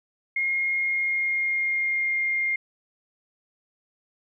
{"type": "tone with pitch glide", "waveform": "sine", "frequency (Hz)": [2142, 2119], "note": ["C7", "C7"], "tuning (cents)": [40, 21], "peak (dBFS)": -22, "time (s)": [0.36, 2.56], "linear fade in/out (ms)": 5, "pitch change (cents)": -19, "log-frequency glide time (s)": [0.76, 2.22], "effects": []}